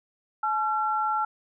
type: tone pair together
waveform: sine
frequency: 858.4 / 1360 Hz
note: A5 / F6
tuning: -43 / -46 cents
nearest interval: minor sixth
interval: 797 cents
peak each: -26 dBFS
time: 0.43-1.25 s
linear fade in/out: 5 ms
effects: none